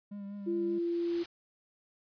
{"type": "tone with vibrato", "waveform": "triangle", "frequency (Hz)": 201.4, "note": "G3", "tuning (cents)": 47, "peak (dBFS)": -37, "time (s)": [0.11, 0.79], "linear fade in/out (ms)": 10, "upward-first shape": "triangle", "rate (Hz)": 5.1, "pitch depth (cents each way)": 31}
{"type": "noise with exponential growth", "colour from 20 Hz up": "white", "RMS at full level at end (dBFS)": -43, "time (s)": [0.15, 1.26], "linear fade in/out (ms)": 5, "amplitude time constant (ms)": 240}
{"type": "tone", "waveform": "sine", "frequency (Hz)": 342.2, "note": "F4", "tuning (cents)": -35, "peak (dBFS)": -29, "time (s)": [0.46, 1.24], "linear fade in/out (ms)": 20}
{"effects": ["resampled to 11025 Hz"]}